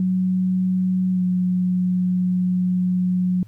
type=tone with pitch glide; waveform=sine; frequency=185 to 181.93 Hz; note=F#3 to F#3; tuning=0 to -29 cents; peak=-17 dBFS; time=0-3.43 s; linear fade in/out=2 ms; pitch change=-29 cents; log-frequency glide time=1.11-1.22 s; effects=added 107 Hz sine -41 dBFS peak until 3.47 s + pink hiss -62 dBFS RMS until 3.47 s